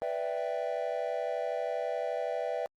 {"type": "chord", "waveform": "triangle", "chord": "E minor seventh", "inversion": "second", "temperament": "equal", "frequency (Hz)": [493.9, 587.3, 659.3, 784], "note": ["B4", "D5", "E5", "G5"], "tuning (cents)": [0, 0, 0, 0], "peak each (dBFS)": [-34, -34, -33, -37], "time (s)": [0.02, 2.66], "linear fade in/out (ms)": 0, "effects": ["Opus 32 kbps"]}